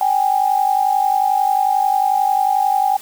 sine tone pair together, 770.8 / 822 Hz, G5 / G#5, -29 / -18 cents, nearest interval minor second, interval 111 cents, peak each -16 dBFS, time 0.01-2.97 s, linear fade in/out 2 ms, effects white hiss -38 dBFS RMS until 3.01 s

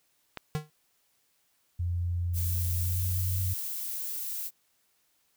click, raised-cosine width 0.3 ms, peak -20 dBFS, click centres 0.373 s
square tone with exponential decay, 152.6 Hz, D#3, 33 cents flat, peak -25 dBFS, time 0.55-0.7 s, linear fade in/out 0 ms, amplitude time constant 31 ms
sine tone with pitch glide, 87.2 to 92.92 Hz, F2 to F#2, -2 to +8 cents, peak -27 dBFS, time 1.79-3.54 s, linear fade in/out 10 ms, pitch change +110 cents, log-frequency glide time 2.67-3.36 s
violet noise, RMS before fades -35 dBFS, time 2.33-4.51 s, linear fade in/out 50 ms
effects white hiss -71 dBFS RMS until 5.36 s

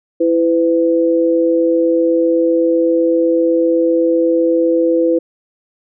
sine tone pair together, 331.8 / 503.9 Hz, E4 / B4, +11 / +35 cents, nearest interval perfect fifth, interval 724 cents, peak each -13 dBFS, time 0.2-5.19 s, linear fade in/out 10 ms, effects none

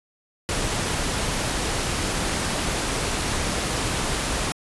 pink noise, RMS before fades -25 dBFS, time 0.49-4.52 s, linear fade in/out 0 ms, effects resampled to 24000 Hz

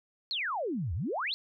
sine exponential two-way sweep, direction down then up, 4435 to 73.42 to 4435 Hz, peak -30 dBFS, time 0.31-1.34 s, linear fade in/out 0 ms, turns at 0.94 s, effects none

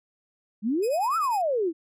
sine exponential two-way sweep, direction up then down, 196 to 1373 to 307.9 Hz, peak -22 dBFS, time 0.62-1.73 s, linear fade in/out 50 ms, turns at 1.17 s
5% pulse tone with tremolo, 2519 Hz, D#7, 21 cents sharp, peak -25 dBFS, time 0.82-1.42 s, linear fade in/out 20 ms, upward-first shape triangle, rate 10 Hz, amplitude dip 90%
effects low-pass 12000 Hz 12 dB/octave

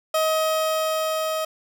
30% pulse tone with level ramp, 632 Hz, D#5, 27 cents sharp, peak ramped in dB -16 to -21 dBFS, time 0.14-1.45 s, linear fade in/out 5 ms, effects none

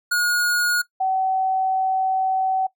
square / sine tone pair in turn, 1441 / 759.2 Hz, F#6 / F#5, -46 / +44 cents, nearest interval major seventh, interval 1110 cents, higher first, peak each -18 dBFS, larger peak neither, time 0.11-0.82 / 1-2.67 s, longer second, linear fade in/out 10 ms, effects noise-tail reverb RT60 0.1 s tail -19 dB re dry

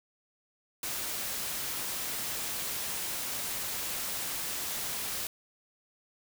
white noise, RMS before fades -35 dBFS, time 0.83-5.27 s, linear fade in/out 2 ms, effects none

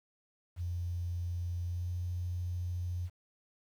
sine tone with pitch glide, 87.31 to 88.63 Hz, F2 to F2, 0 to +26 cents, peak -33 dBFS, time 0.56-3.1 s, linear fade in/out 50 ms, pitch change +26 cents, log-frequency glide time 1.66-1.88 s, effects 10-bit

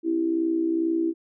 sine tone with amplitude modulation, 329.6 Hz, E4, in tune, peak -18 dBFS, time 0.03-1.14 s, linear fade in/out 50 ms, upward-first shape sine, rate 62.3 Hz, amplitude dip 65%, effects none

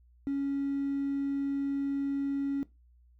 triangle tone with hard clipping, 278.2 Hz, C#4, 6 cents sharp, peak -28 dBFS, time 0.27-2.63 s, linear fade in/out 0 ms, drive 3 dB, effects noise-tail reverb RT60 0.2 s tail -18 dB re dry + added 60 Hz sine -58 dBFS peak until 3.19 s

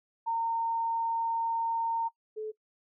sine tone pair in turn, 916 / 432.3 Hz, A#5 / A4, -31 / -31 cents, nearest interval octave + minor second, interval 1300 cents, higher first, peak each -27 / -33 dBFS, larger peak first, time 0.26-2.09 / 2.36-2.52 s, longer first, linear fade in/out 20 ms, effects noise-tail reverb RT60 0.1 s tail -20 dB re dry

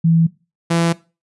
sine / sawtooth tone pair in turn, 164.81 / 168.08 Hz, E3 / E3, 0 / +34 cents, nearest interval unison, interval 34 cents, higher second, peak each -10 dBFS, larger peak neither, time 0.04-0.27 / 0.7-0.93 s, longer neither, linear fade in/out 10 ms, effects noise-tail reverb RT60 0.3 s tail -20 dB re dry + resampled to 24000 Hz

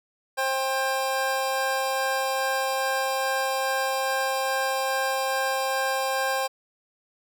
25% pulse tone pair together, 530.8 / 795 Hz, C5 / G5, +25 / +24 cents, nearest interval perfect fifth, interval 699 cents, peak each -23 dBFS, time 0.37-6.48 s, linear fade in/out 20 ms, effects none

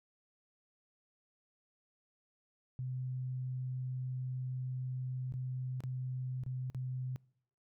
sine tone with dropouts, 128.1 Hz, C3, 36 cents flat, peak -36 dBFS, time 2.79-7.16 s, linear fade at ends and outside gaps 0 ms, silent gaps 5.323-5.339 / 5.805-5.837 / 6.436-6.463 / 6.7-6.747 s, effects noise-tail reverb RT60 0.7 s tail -25 dB re dry

